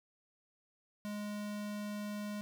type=tone; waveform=square; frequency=207.7 Hz; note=G#3; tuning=in tune; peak=-39 dBFS; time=1.05-2.41 s; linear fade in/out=0 ms; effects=none